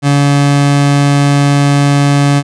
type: tone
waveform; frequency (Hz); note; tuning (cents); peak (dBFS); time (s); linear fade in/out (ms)
30% pulse; 142.3; C#3; +46; -4; 0.02-2.43; 50
effects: resampled to 22050 Hz